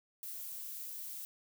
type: noise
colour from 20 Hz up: violet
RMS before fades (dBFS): -44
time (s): 0.23-1.25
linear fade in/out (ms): 0
effects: none